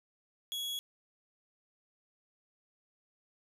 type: tone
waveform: 40% pulse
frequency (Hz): 3344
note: G#7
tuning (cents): +11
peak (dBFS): -34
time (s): 0.52-0.79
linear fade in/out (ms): 0
effects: none